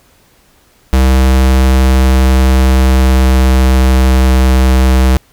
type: tone with pitch glide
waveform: square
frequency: 65.2 to 64.64 Hz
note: C2 to C2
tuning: -5 to -20 cents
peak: -6 dBFS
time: 0.93-5.17 s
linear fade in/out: 0 ms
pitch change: -15 cents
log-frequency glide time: 1.85-4.32 s
effects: pink hiss -49 dBFS RMS until 5.32 s